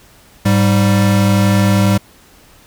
square tone pair together, 103.82 / 196.3 Hz, G#2 / G3, 0 / +3 cents, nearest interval major seventh, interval 1103 cents, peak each -13 dBFS, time 0.45-1.98 s, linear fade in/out 10 ms, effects pink hiss -46 dBFS RMS until 2.66 s

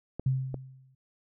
clicks, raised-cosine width 2 ms, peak -21 / -22 dBFS, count 2, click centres 0.196 / 0.543 s
sine tone with exponential decay, 131.5 Hz, C3, 9 cents sharp, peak -21 dBFS, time 0.26-0.95 s, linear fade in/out 5 ms, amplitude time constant 150 ms
effects none

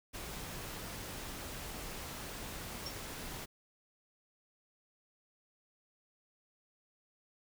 pink noise, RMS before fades -44 dBFS, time 0.13-3.46 s, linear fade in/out 20 ms
sine tone with exponential decay, 5500 Hz, F8, 27 cents flat, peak -37 dBFS, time 2.86-2.96 s, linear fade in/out 5 ms, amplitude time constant 21 ms
effects none

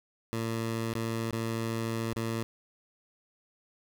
15% pulse tone with dropouts, 113.7 Hz, A#2, 43 cents flat, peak -24 dBFS, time 0.33-2.43 s, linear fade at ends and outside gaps 0 ms, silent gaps 0.937-0.953 / 1.308-1.327 / 2.132-2.162 s, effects none

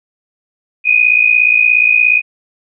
sine tone pair together, 2453 / 2510 Hz, D#7 / D#7, -25 / +15 cents, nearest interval unison, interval 40 cents, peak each -10 dBFS, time 0.84-2.22 s, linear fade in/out 50 ms, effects none

